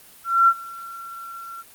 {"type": "tone with ADSR envelope", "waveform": "sine", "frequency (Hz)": 1361, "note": "F6", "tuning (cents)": -45, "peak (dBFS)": -10, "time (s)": [0.24, 1.63], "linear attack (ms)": 240, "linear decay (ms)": 54, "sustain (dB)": -23, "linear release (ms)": 25, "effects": ["white hiss -48 dBFS RMS until 1.74 s", "Opus 32 kbps"]}